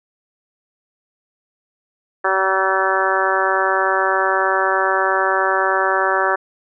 harmonic tone with a mistuned harmonic, 190.7 Hz, G3, 47 cents flat, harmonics 2 / 3 / 4 / 5 / 6 / 7 / 8 / 9, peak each -23 / -23 / -23 / -23 / -23 / -23 / -23 / -23 dBFS, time 2.24-6.36 s, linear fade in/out 10 ms, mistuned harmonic 9, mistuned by +15 cents, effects none

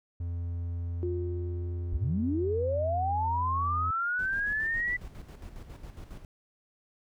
triangle tone, 85.9 Hz, F2, 28 cents flat, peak -29 dBFS, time 0.2-3.91 s, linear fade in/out 5 ms
sine tone with exponential decay, 354.3 Hz, F4, 25 cents sharp, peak -29 dBFS, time 1.03-2.87 s, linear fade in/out 0 ms, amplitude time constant 400 ms
sine linear sweep, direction up, 38.89 to 1988 Hz, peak -27 dBFS, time 1.92-4.97 s, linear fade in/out 10 ms
brown noise with tremolo, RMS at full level -42 dBFS, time 4.19-6.25 s, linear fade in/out 2 ms, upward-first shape square, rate 7.3 Hz, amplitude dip 55%
effects none

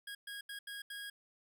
25% pulse tone bursts at uneven times, 1642 Hz, G#6, 20 cents flat, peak -39 dBFS, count 5, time 0.07-0.15 / 0.27-0.41 / 0.49-0.59 / 0.67-0.82 / 0.9-1.1 s, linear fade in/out 5 ms, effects none

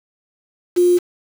sine tone with quantisation, 354.4 Hz, F4, 25 cents sharp, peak -10 dBFS, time 0.76-0.99 s, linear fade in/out 20 ms, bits 5, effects none

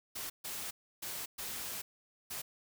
white noise bursts at uneven times, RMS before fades -41 dBFS, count 5, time 0.15-0.3 / 0.44-0.71 / 1.02-1.26 / 1.38-1.82 / 2.3-2.42 s, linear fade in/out 10 ms, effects none

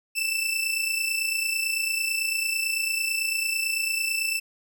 sawtooth tone pair together, 2637 / 2666 Hz, E7 / E7, 0 / +19 cents, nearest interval unison, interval 19 cents, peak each -24 dBFS, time 0.15-4.4 s, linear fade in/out 20 ms, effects none

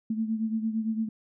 sine beating tone pair, 220 / 228.8 Hz, A3 / A#3, 0 / -32 cents, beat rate 8.8 Hz, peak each -27 / -33 dBFS, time 0.1-1.09 s, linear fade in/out 5 ms, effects none

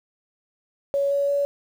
sine tone with pitch steps, 560 / 563.6 / 567.2 Hz, C#5 / C#5 / C#5, +18 / +29 / +40 cents, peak -19 dBFS, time 0.94-1.45 s, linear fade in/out 0 ms, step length 170 ms, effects 8-bit

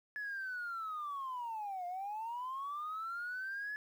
sine linear two-way sweep, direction down then up, 1714 to 698.5 to 1714 Hz, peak -37 dBFS, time 0.16-3.76 s, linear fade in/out 0 ms, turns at 1.86 s, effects tanh soft clip ceiling -34 dBFS + 11-bit

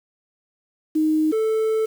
sine / triangle tone pair in turn, 311.1 / 440 Hz, D#4 / A4, 0 / 0 cents, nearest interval tritone, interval 600 cents, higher second, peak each -16 dBFS, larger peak neither, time 0.95-1.32 / 1.32-1.86 s, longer second, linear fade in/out 10 ms, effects 7-bit

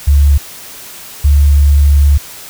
sine tone pair in turn, 71.3 / 71.6 Hz, C#2 / D2, +49 / -43 cents, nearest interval unison, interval 8 cents, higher second, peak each -4 dBFS, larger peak neither, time 0.07-0.38 / 1.24-2.18 s, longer second, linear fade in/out 10 ms, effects white hiss -31 dBFS RMS until 2.49 s

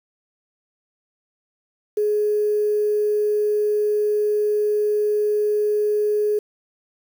sine tone with quantisation, 420 Hz, G#4, 19 cents sharp, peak -17 dBFS, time 1.97-6.39 s, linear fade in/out 5 ms, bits 7, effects none

